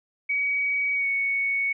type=tone with pitch glide; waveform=sine; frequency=2263 to 2222 Hz; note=C#7 to C#7; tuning=+35 to +4 cents; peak=-22 dBFS; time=0.29-1.73 s; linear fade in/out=10 ms; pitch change=-31 cents; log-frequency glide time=0.94-1.07 s; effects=none